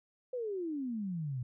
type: exponential sweep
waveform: sine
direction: down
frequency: 518 to 118.9 Hz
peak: -34 dBFS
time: 0.33-1.43 s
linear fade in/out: 5 ms
effects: none